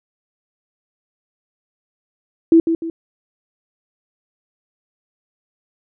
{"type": "tone with echo", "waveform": "sine", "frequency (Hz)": 329.6, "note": "E4", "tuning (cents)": 0, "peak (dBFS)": -6, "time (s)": [2.52, 2.6], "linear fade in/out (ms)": 2, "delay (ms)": 150, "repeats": 2, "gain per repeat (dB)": -8, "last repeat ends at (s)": 2.9, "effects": []}